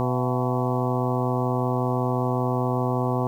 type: harmonic tone with a mistuned harmonic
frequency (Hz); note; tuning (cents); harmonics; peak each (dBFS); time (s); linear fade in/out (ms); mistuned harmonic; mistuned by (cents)
125.2; B2; +24; 1 / 2 / 3 / 4 / 5 / 6 / 7 / 8 / 9; -25 / -28 / -30 / -31 / -32 / -33 / -33 / -34 / -35; 0-3.27; 0; 5; +84
effects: 9-bit